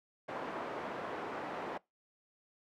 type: band-pass noise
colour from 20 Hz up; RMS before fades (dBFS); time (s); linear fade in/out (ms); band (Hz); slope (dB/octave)
pink; -41; 0.28-1.78; 10; 360 to 1300; 12
effects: noise-tail reverb RT60 0.2 s tail -23 dB re dry